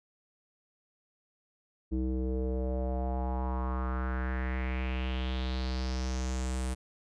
square tone with low-pass filter sweep, 64 Hz, C2, 38 cents flat, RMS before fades -32 dBFS, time 1.91-6.75 s, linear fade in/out 20 ms, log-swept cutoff 320 to 9300 Hz, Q 4, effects none

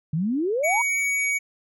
sine exponential sweep, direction up, 146.83 to 994 Hz, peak -21 dBFS, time 0.13-0.82 s, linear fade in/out 5 ms
square tone, 2251 Hz, C#7, 26 cents sharp, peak -22 dBFS, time 0.63-1.39 s, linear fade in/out 20 ms
effects low-pass 12000 Hz 12 dB/octave

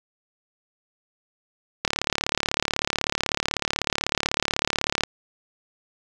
click train, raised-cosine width 0.2 ms, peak -4 dBFS, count 116, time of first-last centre 1.85-5.036 s, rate 36.1 Hz, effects none

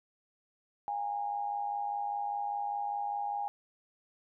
sine tone with amplitude modulation, 817 Hz, G#5, 29 cents flat, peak -29 dBFS, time 0.88-3.48 s, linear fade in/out 0 ms, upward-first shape sine, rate 105 Hz, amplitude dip 60%, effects none

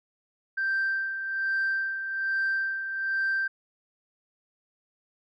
sine tone with tremolo, 1568 Hz, G6, in tune, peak -22 dBFS, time 0.57-3.48 s, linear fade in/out 10 ms, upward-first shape sine, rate 1.2 Hz, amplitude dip 60%, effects tanh soft clip ceiling -21 dBFS

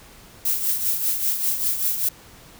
violet noise with tremolo, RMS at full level -20 dBFS, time 0.45-2.09 s, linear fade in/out 5 ms, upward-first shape triangle, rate 5.1 Hz, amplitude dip 65%, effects pink hiss -47 dBFS RMS until 2.59 s

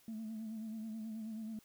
sine tone with vibrato, 220 Hz, A3, in tune, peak -39 dBFS, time 0.08-1.59 s, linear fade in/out 2 ms, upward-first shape sine, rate 9.3 Hz, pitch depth 46 cents each way, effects tanh soft clip ceiling -38 dBFS + white hiss -67 dBFS RMS until 1.64 s

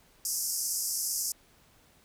pink band-pass noise, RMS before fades -32 dBFS, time 0.25-1.32 s, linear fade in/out 2 ms, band 5000 to 14000 Hz, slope 96 dB/octave, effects pink hiss -62 dBFS RMS until 2.04 s

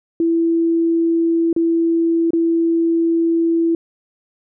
sine tone with dropouts, 332.4 Hz, E4, 15 cents sharp, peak -13 dBFS, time 0.2-3.75 s, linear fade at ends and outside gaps 2 ms, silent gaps 1.529-1.563 / 2.306-2.333 s, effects none

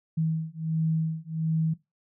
sine beating tone pair, 159.6 / 161 Hz, D#3 / E3, +44 / -41 cents, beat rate 1.4 Hz, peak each -28 dBFS, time 0.17-1.74 s, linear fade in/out 10 ms, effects noise-tail reverb RT60 0.2 s tail -18 dB re dry

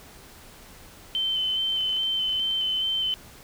sine tone with vibrato, 3074 Hz, G7, 35 cents flat, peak -23 dBFS, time 1.15-3.14 s, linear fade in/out 0 ms, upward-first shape square, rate 2.4 Hz, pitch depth 12 cents each way
clicks, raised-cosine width 0.2 ms, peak -29 dBFS, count 12, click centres 1.723 / 1.762 / 1.808 / 1.894 / 1.929 / 1.966 / 2.034 / 2.295 / 2.329 / 2.397 / 2.511 / 2.613 s
effects pink hiss -48 dBFS RMS until 3.43 s

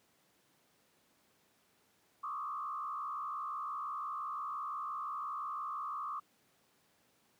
sine tone with frequency modulation, 1174.7 Hz, D6, in tune, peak -37 dBFS, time 2.23-6.2 s, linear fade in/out 10 ms, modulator 65.8 Hz, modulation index 1.4, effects pink hiss -71 dBFS RMS until 7.39 s + high-pass 150 Hz 12 dB/octave

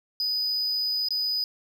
triangle tone with dropouts, 4978 Hz, D#8, in tune, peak -23 dBFS, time 0.2-1.44 s, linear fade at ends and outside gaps 1 ms, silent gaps 1.086-1.106 s, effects none

